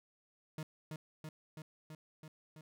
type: tone with echo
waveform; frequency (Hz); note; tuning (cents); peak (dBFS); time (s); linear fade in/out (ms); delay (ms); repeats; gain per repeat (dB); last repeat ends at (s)
40% pulse; 155.56; D#3; 0; -39; 0.58-0.63; 2; 330; 6; -2; 2.61
effects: none